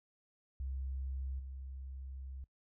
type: tone with level steps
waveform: sine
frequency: 66.3 Hz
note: C2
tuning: 23 cents sharp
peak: -37 / -43 dBFS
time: 0.6-2.44 s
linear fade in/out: 0 ms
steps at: 1.39 s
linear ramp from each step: 5 ms
effects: noise-tail reverb RT60 0.1 s tail -21 dB re dry